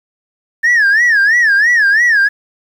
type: tone with vibrato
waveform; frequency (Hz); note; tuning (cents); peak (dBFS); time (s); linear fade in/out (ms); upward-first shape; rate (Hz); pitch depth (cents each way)
sine; 1760; A6; 0; -5; 0.63-2.29; 20; sine; 3; 180
effects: tanh soft clip ceiling -6 dBFS + 7-bit